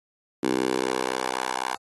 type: tone with high-pass filter sweep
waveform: 10% pulse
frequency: 63.9 Hz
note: C2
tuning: 40 cents flat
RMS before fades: -27 dBFS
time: 0.43-1.75 s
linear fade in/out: 5 ms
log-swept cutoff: 310 to 870 Hz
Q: 1.9
effects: AAC 32 kbps